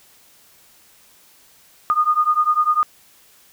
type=beating tone pair; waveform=sine; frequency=1222 / 1232 Hz; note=D#6 / D#6; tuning=-32 / -17 cents; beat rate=10 Hz; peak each=-17 / -18 dBFS; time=1.9-2.83 s; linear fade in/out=0 ms; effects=white hiss -52 dBFS RMS until 3.52 s